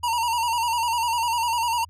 square tone with vibrato, 936 Hz, A#5, 7 cents sharp, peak -22 dBFS, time 0.03-1.85 s, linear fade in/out 10 ms, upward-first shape square, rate 10 Hz, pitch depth 52 cents each way, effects added 85 Hz sine -46 dBFS peak until 1.89 s + resampled to 32000 Hz

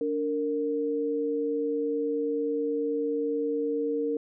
sine tone pair together, 290.5 / 461.1 Hz, D4 / A#4, -19 / -19 cents, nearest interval minor sixth, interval 800 cents, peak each -30 / -27 dBFS, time 0.01-4.17 s, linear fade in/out 2 ms, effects none

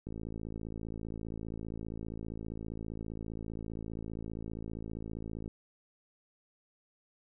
click train, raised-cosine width 3 ms, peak -28 dBFS, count 299, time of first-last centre 0.07-5.478 s, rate 55.1 Hz, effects none

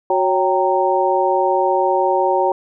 harmonic tone with a mistuned harmonic, 185 Hz, F#3, in tune, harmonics 2 / 3 / 4 / 5, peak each -19 / -19 / -19 / -19 dBFS, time 0.1-2.52 s, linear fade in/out 2 ms, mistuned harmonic 4, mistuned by +92 cents, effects none

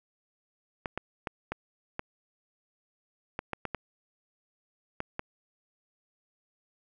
clicks, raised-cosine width 0.5 ms, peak -17 dBFS, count 11, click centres 0.858 / 0.976 / 1.272 / 1.52 / 1.994 / 3.391 / 3.533 / 3.653 / 3.747 / 5.004 / 5.194 s, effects none

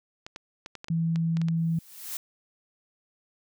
clicks, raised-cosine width 0.2 ms, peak -22 dBFS, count 10, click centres 0.265 / 0.361 / 0.661 / 0.753 / 0.844 / 0.884 / 1.159 / 1.37 / 1.416 / 1.485 s
sine tone, 164.81 Hz, E3, in tune, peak -23 dBFS, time 0.9-1.79 s, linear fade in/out 5 ms
blue noise with exponential growth, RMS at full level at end -32 dBFS, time 1.57-2.17 s, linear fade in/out 1 ms, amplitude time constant 130 ms
effects none

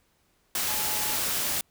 sine tone in noise, 851 Hz, G#5, 42 cents sharp, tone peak -38 dBFS, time 0.68-1.16 s, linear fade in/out 2 ms, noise white, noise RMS -28 dBFS, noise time 0.55-1.61 s, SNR -13 dB, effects pink hiss -68 dBFS RMS until 1.7 s

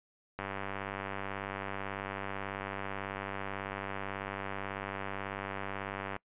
click train, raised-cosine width 0.5 ms, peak -22 dBFS, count 568, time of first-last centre 0.39-6.164 s, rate 98.2 Hz, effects noise-tail reverb RT60 0.1 s tail -23 dB re dry + resampled to 8000 Hz

